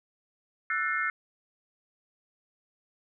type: chord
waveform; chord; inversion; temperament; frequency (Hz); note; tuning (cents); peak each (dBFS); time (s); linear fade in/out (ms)
sine; F# half-diminished seventh; third; just; 1332 / 1480 / 1776 / 2131; E6 / F#6 / A6 / C7; +18 / 0 / +16 / +31; -32; 0.7-1.1; 2
effects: none